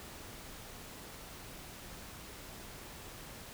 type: silence
effects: pink hiss -49 dBFS RMS until 3.53 s